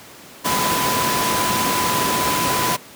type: tone in noise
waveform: sine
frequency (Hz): 1000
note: B5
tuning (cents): +21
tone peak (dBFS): -21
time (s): 0.44-2.77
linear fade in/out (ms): 20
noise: pink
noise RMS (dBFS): -20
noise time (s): 0.44-2.77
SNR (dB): -4
effects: pink hiss -41 dBFS RMS until 2.95 s + high-pass 150 Hz 12 dB/octave